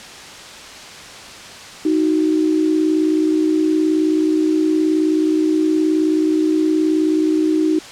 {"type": "tone pair together", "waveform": "sine", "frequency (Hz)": [311.9, 370.9], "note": ["D#4", "F#4"], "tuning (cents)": [4, 4], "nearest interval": "minor third", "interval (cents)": 300, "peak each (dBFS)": [-14, -20], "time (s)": [1.85, 7.79], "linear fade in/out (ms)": 5, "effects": ["white hiss -35 dBFS RMS until 7.91 s", "low-pass 6000 Hz 12 dB/octave"]}